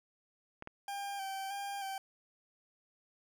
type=clicks; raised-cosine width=0.5 ms; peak=-29 dBFS; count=2; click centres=0.624 / 0.674 s
type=tone with vibrato; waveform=40% pulse; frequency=788 Hz; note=G5; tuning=9 cents sharp; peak=-37 dBFS; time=0.88-1.98 s; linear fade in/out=2 ms; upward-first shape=square; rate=1.6 Hz; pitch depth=27 cents each way
effects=none